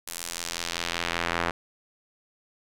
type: tone with band-pass filter sweep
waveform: sawtooth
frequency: 85.2 Hz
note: F2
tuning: 42 cents flat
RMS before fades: -31 dBFS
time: 0.07-1.51 s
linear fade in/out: 5 ms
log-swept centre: 11000 to 1400 Hz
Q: 0.9
effects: none